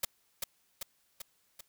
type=noise with echo; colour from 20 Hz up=white; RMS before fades=-30 dBFS; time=0.03-0.05 s; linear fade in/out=5 ms; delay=390 ms; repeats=4; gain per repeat=-4 dB; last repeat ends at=1.61 s; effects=white hiss -72 dBFS RMS until 1.68 s